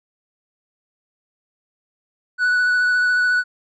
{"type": "tone with vibrato", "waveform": "triangle", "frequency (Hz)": 1480, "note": "F#6", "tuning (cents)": 0, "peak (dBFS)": -13, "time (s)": [2.38, 3.44], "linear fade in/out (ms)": 50, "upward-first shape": "sine", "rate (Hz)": 14, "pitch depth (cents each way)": 14, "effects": ["resampled to 16000 Hz"]}